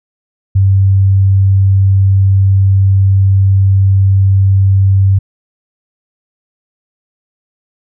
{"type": "tone", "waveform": "sine", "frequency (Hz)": 97, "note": "G2", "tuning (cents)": -18, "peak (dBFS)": -5, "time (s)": [0.55, 5.19], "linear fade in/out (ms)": 10, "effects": []}